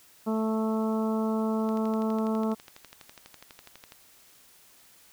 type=harmonic tone; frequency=220 Hz; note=A3; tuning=in tune; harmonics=1 / 2 / 3 / 4 / 5 / 6; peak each=-26 / -32 / -36 / -38 / -40 / -42 dBFS; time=0.26-2.55 s; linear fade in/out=20 ms
type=click train; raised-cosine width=0.2 ms; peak=-28 dBFS; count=28; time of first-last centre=1.69-3.921 s; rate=12.1 Hz
effects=white hiss -57 dBFS RMS until 5.12 s